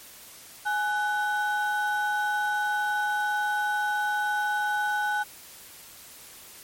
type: ring-modulated tone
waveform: triangle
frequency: 1164 Hz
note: D6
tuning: 16 cents flat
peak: -19 dBFS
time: 0.65-5.24 s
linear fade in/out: 20 ms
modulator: 329 Hz
effects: white hiss -47 dBFS RMS until 6.63 s + MP3 64 kbps